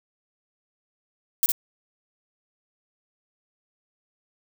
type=noise with echo; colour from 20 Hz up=violet; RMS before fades=-20 dBFS; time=1.43-1.46 s; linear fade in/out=0 ms; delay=59 ms; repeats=1; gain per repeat=-3 dB; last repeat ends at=1.519 s; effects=none